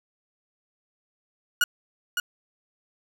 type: tone with echo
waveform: 30% pulse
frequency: 1447 Hz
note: F#6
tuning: 39 cents flat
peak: -15 dBFS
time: 1.61-1.64 s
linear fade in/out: 2 ms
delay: 560 ms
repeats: 1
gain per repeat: -6 dB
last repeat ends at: 2.2 s
effects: none